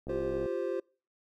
click train, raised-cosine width 2 ms, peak -27 dBFS, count 27, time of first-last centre 0.07-0.459 s, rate 66.9 Hz
triangle chord, F suspended second, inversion none, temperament equal, 349.2 / 392 / 523.3 Hz, F4 / G4 / C5, 0 / 0 / 0 cents, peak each -33 dBFS, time 0.09-0.8 s, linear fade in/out 5 ms
effects noise-tail reverb RT60 0.4 s tail -26 dB re dry

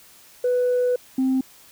sine tone pair in turn, 495.3 / 261.9 Hz, B4 / C4, +5 / +2 cents, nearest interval major seventh, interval 1103 cents, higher first, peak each -16 dBFS, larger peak neither, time 0.44-0.96 / 1.18-1.41 s, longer first, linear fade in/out 5 ms, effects tanh soft clip ceiling -15 dBFS + white hiss -50 dBFS RMS until 1.71 s

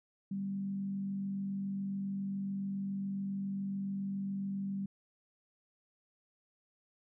sine tone with frequency modulation, 196 Hz, G3, in tune, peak -34 dBFS, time 0.31-4.86 s, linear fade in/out 5 ms, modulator 47.2 Hz, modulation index 0.3, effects none

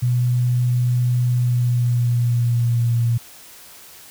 sine tone with pitch glide, 123.2 to 117.7 Hz, B2 to A#2, -4 to +17 cents, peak -15 dBFS, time 0.02-3.18 s, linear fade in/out 10 ms, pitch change -79 cents, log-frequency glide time 1.29-2.97 s, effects white hiss -43 dBFS RMS until 4.1 s

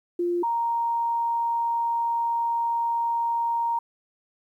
sine tone pair in turn, 349.2 / 932.3 Hz, F4 / A#5, 0 / 0 cents, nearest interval octave + perfect fourth, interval 1700 cents, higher second, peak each -22 / -22 dBFS, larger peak neither, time 0.19-0.43 / 0.43-3.79 s, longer second, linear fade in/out 5 ms, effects 10-bit

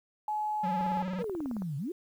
sine tone, 850 Hz, G#5, 40 cents sharp, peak -29 dBFS, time 0.28-1.02 s, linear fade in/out 2 ms
square tone with vibrato, 185 Hz, F#3, in tune, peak -33 dBFS, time 0.63-1.23 s, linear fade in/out 10 ms, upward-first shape sine, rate 19 Hz, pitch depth 78 cents each way
click train, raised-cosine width 1 ms, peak -29 dBFS, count 16, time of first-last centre 0.81-1.621 s, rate 18.5 Hz
sine exponential two-way sweep, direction down then up, 512 to 132.7 to 395.2 Hz, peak -32 dBFS, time 1.19-1.92 s, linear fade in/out 5 ms, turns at 1.77 s
effects low-pass 3000 Hz 12 dB/octave + 10-bit

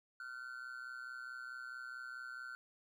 triangle ring-modulated tone, 1454 Hz, F#6, 31 cents flat, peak -40 dBFS, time 0.2-2.55 s, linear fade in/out 0 ms, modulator 62.3 Hz, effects none

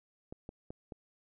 clicks, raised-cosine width 2 ms, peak -30 dBFS, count 4, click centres 0.325 / 0.491 / 0.705 / 0.922 s, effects none

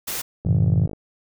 white noise, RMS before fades -28 dBFS, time 0.07-0.22 s, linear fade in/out 10 ms
click train, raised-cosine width 2 ms, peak -20 dBFS, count 26, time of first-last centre 0.45-0.933 s, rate 51.8 Hz
sine chord, F# half-diminished seventh, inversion none, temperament just, 92.5 / 111 / 133.2 / 166.5 Hz, F#2 / A2 / C3 / E3, 0 / +16 / +31 / +18 cents, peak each -21 dBFS, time 0.46-0.87 s, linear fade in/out 5 ms
effects none

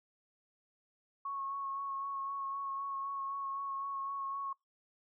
sine tone with vibrato, 1100 Hz, C#6, 14 cents flat, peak -36 dBFS, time 1.25-4.53 s, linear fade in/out 5 ms, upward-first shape sine, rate 3.9 Hz, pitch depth 18 cents each way, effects noise-tail reverb RT60 0.2 s tail -26 dB re dry

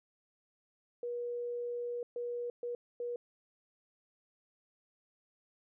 sine tone bursts at uneven times, 481.2 Hz, B4, 45 cents flat, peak -35 dBFS, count 4, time 1.03-2.03 / 2.16-2.5 / 2.63-2.75 / 3-3.16 s, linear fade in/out 2 ms, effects none

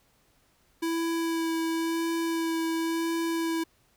square tone with vibrato, 329.6 Hz, E4, in tune, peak -27 dBFS, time 0.82-3.64 s, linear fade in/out 10 ms, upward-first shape sine, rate 0.95 Hz, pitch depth 12 cents each way, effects pink hiss -66 dBFS RMS until 3.96 s

